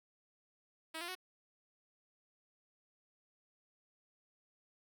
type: tone with pitch steps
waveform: 5% pulse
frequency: 321.1 / 346.2 / 369.4 Hz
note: E4 / F4 / F#4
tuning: -45 / -15 / -3 cents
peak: -30 dBFS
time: 0.94-1.153 s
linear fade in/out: 10 ms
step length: 71 ms
effects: none